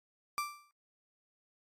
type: tone with exponential decay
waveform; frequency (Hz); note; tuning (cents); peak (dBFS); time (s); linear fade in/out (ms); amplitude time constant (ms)
35% pulse; 1174.7; D6; 0; -28; 0.38-0.71; 0; 70
effects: AAC 64 kbps